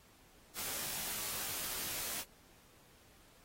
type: noise with comb filter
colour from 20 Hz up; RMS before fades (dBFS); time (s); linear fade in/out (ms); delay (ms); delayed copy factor
white; -40; 0.54-2.25; 50; 17; -0.8
effects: pink hiss -64 dBFS RMS until 3.44 s + AAC 48 kbps